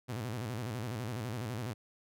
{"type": "tone with vibrato", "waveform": "sawtooth", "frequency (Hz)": 115.5, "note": "A#2", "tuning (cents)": -16, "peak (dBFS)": -32, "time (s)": [0.08, 1.74], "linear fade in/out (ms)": 20, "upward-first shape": "square", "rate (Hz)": 12, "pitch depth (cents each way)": 150, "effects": []}